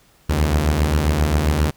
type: beating tone pair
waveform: sawtooth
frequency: 69 / 76.5 Hz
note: C#2 / D#2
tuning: -7 / -29 cents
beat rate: 7.5 Hz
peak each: -17 / -13 dBFS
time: 0.29-1.71 s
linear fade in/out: 10 ms
effects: pink hiss -55 dBFS RMS until 1.76 s